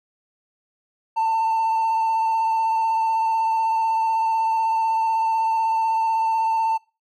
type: tone with vibrato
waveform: triangle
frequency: 895 Hz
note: A5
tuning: 29 cents sharp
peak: -15 dBFS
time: 1.16-6.78 s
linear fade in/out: 20 ms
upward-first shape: square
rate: 16 Hz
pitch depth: 14 cents each way
effects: noise-tail reverb RT60 0.3 s tail -25 dB re dry + tanh soft clip ceiling -13 dBFS